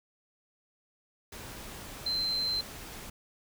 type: tone in noise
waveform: sine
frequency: 4105 Hz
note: C8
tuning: 34 cents flat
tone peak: -28 dBFS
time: 2.06-2.61 s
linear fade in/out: 5 ms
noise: pink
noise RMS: -44 dBFS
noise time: 1.32-3.1 s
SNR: +13 dB
effects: none